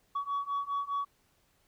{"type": "beating tone pair", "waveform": "sine", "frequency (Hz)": [1126, 1130.9], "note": ["C#6", "C#6"], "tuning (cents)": [27, 34], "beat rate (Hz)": 4.9, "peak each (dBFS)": [-33, -32], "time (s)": [0.15, 1.05], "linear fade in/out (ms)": 10, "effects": ["tanh soft clip ceiling -27 dBFS", "pink hiss -70 dBFS RMS until 1.67 s"]}